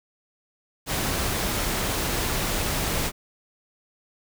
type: noise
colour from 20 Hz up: pink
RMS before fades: -26 dBFS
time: 0.86-3.12 s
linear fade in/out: 50 ms
effects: none